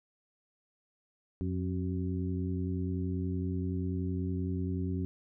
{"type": "harmonic tone with a mistuned harmonic", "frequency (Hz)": 90.5, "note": "F#2", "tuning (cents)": -38, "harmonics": [1, 2, 3, 4], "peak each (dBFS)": [-33, -36, -37, -42], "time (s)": [1.41, 5.05], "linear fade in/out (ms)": 0, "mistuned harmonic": 4, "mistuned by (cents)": 63, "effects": []}